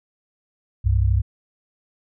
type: tone pair together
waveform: sine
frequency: 65.41 / 98 Hz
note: C2 / G2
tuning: 0 / 0 cents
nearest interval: perfect fifth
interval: 700 cents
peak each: -18 dBFS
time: 0.84-1.22 s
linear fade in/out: 20 ms
effects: none